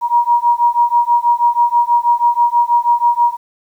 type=beating tone pair; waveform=sine; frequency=949 / 955.2 Hz; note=A#5 / A#5; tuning=+31 / +42 cents; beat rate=6.2 Hz; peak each=-13 dBFS; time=0.01-3.37 s; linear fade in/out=50 ms; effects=8-bit